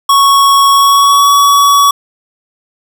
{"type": "tone with pitch glide", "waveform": "square", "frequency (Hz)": [1108.7, 1130.7], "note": ["C#6", "C#6"], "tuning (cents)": [0, 34], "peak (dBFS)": -5, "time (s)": [0.09, 1.91], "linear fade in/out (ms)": 5, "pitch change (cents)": 34, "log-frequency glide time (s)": [0.71, 1.31], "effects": []}